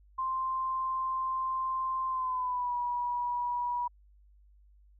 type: tone with pitch glide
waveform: sine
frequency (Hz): 1046.5 to 970.8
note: C6 to B5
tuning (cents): 0 to -30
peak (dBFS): -29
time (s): 0.18-3.88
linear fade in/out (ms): 10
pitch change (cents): -130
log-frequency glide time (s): 2.08-2.75
effects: added 50 Hz sine -57 dBFS peak until 4.99 s